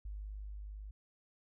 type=tone with level ramp; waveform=sine; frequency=51 Hz; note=G#1; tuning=31 cents flat; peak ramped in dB=-40 to -44 dBFS; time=0.05-0.91 s; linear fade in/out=5 ms; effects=none